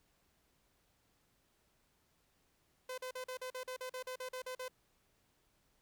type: tone bursts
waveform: sawtooth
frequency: 510 Hz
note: C5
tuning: 44 cents flat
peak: -37 dBFS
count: 14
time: 2.89-4.682 s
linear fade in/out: 5 ms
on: 89 ms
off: 42 ms
effects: pink hiss -75 dBFS RMS until 5.81 s